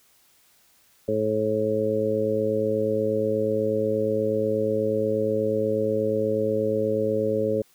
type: harmonic tone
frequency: 108.3 Hz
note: A2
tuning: 27 cents flat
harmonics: 1 / 2 / 3 / 4 / 5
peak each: -33 / -30 / -31 / -25 / -25 dBFS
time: 1.08-7.62 s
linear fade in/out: 5 ms
effects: white hiss -60 dBFS RMS until 7.74 s